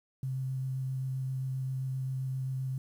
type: tone with vibrato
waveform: sine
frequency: 131.5 Hz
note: C3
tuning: 9 cents sharp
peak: -31 dBFS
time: 0.23-2.78 s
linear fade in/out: 2 ms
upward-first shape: square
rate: 7.6 Hz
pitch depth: 9 cents each way
effects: 10-bit